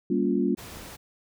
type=chord; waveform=sine; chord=G half-diminished seventh; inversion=none; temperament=just; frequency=196 / 235.2 / 282.2 / 352.8 Hz; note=G3 / Bb3 / Db4 / F4; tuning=0 / +16 / +31 / +18 cents; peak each=-27 dBFS; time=0.1-0.55 s; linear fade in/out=5 ms
type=noise; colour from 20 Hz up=pink; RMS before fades=-42 dBFS; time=0.57-0.97 s; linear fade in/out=20 ms
effects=none